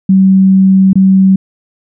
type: tone with dropouts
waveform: sine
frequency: 191 Hz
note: G3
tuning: 45 cents flat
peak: -3 dBFS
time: 0.09-1.36 s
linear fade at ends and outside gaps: 5 ms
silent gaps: 0.932-0.955 s
effects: none